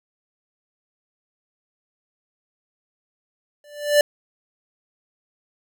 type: tone with exponential growth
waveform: square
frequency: 587.3 Hz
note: D5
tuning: in tune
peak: -10 dBFS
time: 3.64-4.01 s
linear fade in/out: 2 ms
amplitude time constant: 80 ms
effects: none